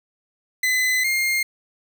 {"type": "tone pair in turn", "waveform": "40% pulse", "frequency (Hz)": [2020, 2122], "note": ["B6", "C7"], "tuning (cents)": [39, 24], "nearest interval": "minor second", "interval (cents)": 85, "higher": "second", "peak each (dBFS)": [-17, -18], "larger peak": "first", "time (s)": [[0.63, 1.04], [1.04, 1.43]], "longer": "first", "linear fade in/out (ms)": 5, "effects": []}